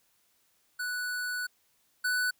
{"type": "tone pair in turn", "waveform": "square", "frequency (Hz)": [1480, 1490.3], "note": ["F#6", "F#6"], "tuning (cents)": [0, 12], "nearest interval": "unison", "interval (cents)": 12, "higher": "second", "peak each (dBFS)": [-32, -27], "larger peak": "second", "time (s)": [[0.79, 1.47], [2.04, 2.31]], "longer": "first", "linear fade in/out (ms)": 10, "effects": ["white hiss -70 dBFS RMS until 2.39 s"]}